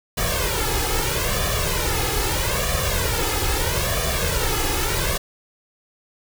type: noise with flanger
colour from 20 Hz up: pink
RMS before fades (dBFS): -22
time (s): 0.17-5.18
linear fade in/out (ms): 10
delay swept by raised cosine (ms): 1.7 to 2.39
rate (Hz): 0.78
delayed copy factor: +0.8
effects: none